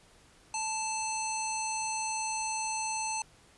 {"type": "harmonic tone with a mistuned harmonic", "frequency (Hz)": 880, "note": "A5", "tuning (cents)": 0, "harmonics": [1, 3, 5, 7, 9, 10], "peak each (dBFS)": [-34, -39, -43, -37, -42, -45], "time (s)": [0.54, 3.22], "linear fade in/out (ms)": 2, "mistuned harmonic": 5, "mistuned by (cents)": -55, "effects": ["pink hiss -60 dBFS RMS until 3.57 s", "resampled to 24000 Hz"]}